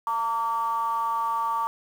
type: ring-modulated tone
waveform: triangle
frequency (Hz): 120.2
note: B2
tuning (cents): -46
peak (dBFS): -18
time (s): 0.07-1.67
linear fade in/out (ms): 0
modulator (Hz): 1030
effects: tanh soft clip ceiling -14 dBFS + 8-bit